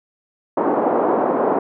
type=band-pass noise; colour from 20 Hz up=pink; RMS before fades=-18 dBFS; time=0.57-1.59 s; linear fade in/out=5 ms; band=280 to 980 Hz; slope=24 dB/octave; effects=none